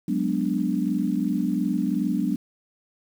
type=chord; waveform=sine; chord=G# half-diminished seventh; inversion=third; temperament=equal; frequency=185 / 207.7 / 246.9 / 293.7 Hz; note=F#3 / G#3 / B3 / D4; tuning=0 / 0 / 0 / 0 cents; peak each=-27 dBFS; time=0.08-2.36 s; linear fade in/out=5 ms; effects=8-bit